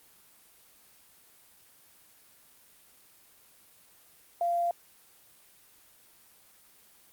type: tone with quantisation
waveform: sine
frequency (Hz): 691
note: F5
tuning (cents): -19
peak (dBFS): -25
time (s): 4.41-4.71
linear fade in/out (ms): 2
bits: 9
effects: white hiss -59 dBFS RMS until 7.12 s + Opus 24 kbps